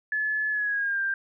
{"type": "tone with pitch glide", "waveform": "sine", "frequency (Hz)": [1719, 1585.5], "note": ["A6", "G6"], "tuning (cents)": [-41, 19], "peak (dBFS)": -24, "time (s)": [0.12, 1.14], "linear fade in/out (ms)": 2, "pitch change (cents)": -140, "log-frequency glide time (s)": [0.5, 1.01], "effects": []}